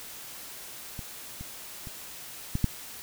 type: clicks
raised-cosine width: 5 ms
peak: -25 / -27 / -28 / -15 / -10 dBFS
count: 5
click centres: 0.992 / 1.41 / 1.872 / 2.554 / 2.643 s
effects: white hiss -43 dBFS RMS until 3.02 s